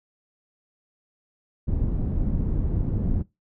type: low-pass noise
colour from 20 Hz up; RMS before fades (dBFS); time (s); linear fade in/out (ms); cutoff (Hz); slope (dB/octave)
pink; -24; 1.67-3.23; 20; 210; 12
effects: noise-tail reverb RT60 0.2 s tail -21 dB re dry